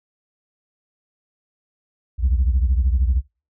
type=beating tone pair; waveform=sine; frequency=61.1 / 74.1 Hz; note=B1 / D2; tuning=-18 / +16 cents; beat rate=13 Hz; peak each=-15 / -19 dBFS; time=2.18-3.22 s; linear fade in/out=50 ms; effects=noise-tail reverb RT60 0.3 s tail -23 dB re dry + tanh soft clip ceiling -11 dBFS